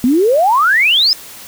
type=exponential sweep; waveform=sine; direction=up; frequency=233.1 to 5274 Hz; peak=-8 dBFS; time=0.04-1.13 s; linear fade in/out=0 ms; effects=white hiss -34 dBFS RMS until 1.47 s